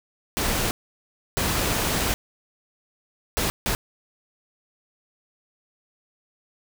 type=noise bursts at uneven times; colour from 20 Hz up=pink; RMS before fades=-24 dBFS; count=4; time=0.37-0.71 / 1.37-2.14 / 3.37-3.5 / 3.66-3.75 s; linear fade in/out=0 ms; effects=none